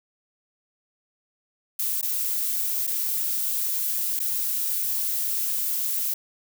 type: noise with dropouts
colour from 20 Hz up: violet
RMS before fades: -26 dBFS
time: 1.79-6.14 s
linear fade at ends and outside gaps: 5 ms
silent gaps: 2.014-2.027 / 2.869-2.874 / 4.193-4.2 s
effects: none